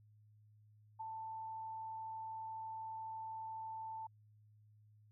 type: tone with ADSR envelope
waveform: sine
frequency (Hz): 886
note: A5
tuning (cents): +12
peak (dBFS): -40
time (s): 0.99-4.07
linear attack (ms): 17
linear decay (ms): 12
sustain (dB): -3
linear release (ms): 6
effects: added 106 Hz sine -63 dBFS peak until 5.11 s